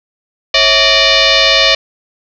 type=tone with frequency modulation; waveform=sine; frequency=650 Hz; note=E5; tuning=24 cents flat; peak=-6 dBFS; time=0.54-1.75 s; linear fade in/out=5 ms; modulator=598 Hz; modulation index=7.2; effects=none